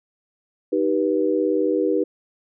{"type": "chord", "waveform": "sine", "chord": "Eb augmented", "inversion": "none", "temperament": "just", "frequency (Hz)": [311.1, 388.9, 486.1], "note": ["Eb4", "G4", "B4"], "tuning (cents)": [0, -14, -28], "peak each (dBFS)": -22, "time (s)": [0.72, 2.04], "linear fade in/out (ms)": 10, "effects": []}